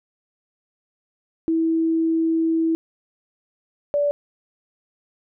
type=tone pair in turn; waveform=sine; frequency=325.8 / 579.2 Hz; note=E4 / D5; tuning=-20 / -24 cents; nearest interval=minor seventh; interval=996 cents; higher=second; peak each=-17 dBFS; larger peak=neither; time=1.48-2.75 / 3.94-4.11 s; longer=first; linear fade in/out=0 ms; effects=none